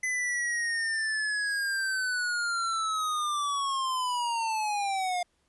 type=linear sweep; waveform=square; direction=down; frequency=2025 to 704 Hz; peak=-28 dBFS; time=0.03-5.23 s; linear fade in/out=5 ms; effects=pink hiss -72 dBFS RMS until 5.48 s + resampled to 24000 Hz